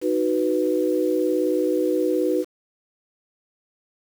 sine chord, B major, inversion first, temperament equal, 311.1 / 370 / 493.9 Hz, D#4 / F#4 / B4, 0 / 0 / 0 cents, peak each -23 dBFS, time 0.01-2.45 s, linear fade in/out 50 ms, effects 7-bit

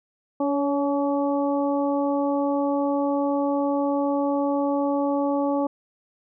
harmonic tone with a mistuned harmonic, 284 Hz, C#4, 42 cents sharp, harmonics 1 / 2 / 3 / 4, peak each -23 / -25 / -29 / -34 dBFS, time 0.4-5.67 s, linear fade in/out 5 ms, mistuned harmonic 2, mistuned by -20 cents, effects none

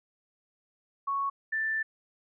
sine tone pair in turn, 1108.7 / 1769.1 Hz, C#6 / A6, 0 / +9 cents, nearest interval minor sixth, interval 809 cents, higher second, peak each -27 dBFS, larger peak neither, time 1.07-1.3 / 1.52-1.83 s, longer second, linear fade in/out 10 ms, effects none

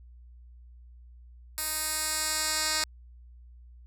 10% pulse tone with band-pass filter sweep, 311.1 Hz, D#4, in tune, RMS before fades -30 dBFS, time 1.58-2.84 s, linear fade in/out 0 ms, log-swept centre 12000 to 6000 Hz, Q 1.1, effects added 60 Hz sine -48 dBFS peak until 3.86 s

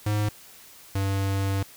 square tone pair in turn, 105 / 97.75 Hz, G#2 / G2, +19 / -4 cents, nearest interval minor second, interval 123 cents, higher first, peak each -23 / -24 dBFS, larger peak first, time 0.06-0.29 / 0.95-1.63 s, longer second, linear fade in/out 5 ms, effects white hiss -49 dBFS RMS until 1.76 s

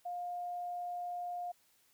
sine tone, 708 Hz, F5, 23 cents sharp, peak -37 dBFS, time 0.05-1.52 s, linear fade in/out 10 ms, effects white hiss -70 dBFS RMS until 1.93 s

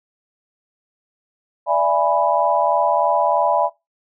sine chord, E dominant seventh, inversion third, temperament equal with one note detuned, 587.3 / 670.4 / 830.6 / 987.8 Hz, D5 / E5 / G#5 / B5, 0 / +29 / 0 / 0 cents, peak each -20 dBFS, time 1.66-3.7 s, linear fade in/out 50 ms, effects noise-tail reverb RT60 0.2 s tail -19 dB re dry

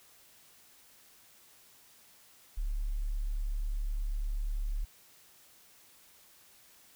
sine tone, 35.86 Hz, D1, 40 cents flat, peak -30 dBFS, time 2.57-4.85 s, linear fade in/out 10 ms, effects white hiss -60 dBFS RMS until 6.95 s

